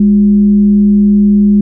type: tone with frequency modulation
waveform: sine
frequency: 205.4 Hz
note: G#3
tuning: 19 cents flat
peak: -4 dBFS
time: 0-1.61 s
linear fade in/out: 5 ms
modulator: 157 Hz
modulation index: 0.2
effects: none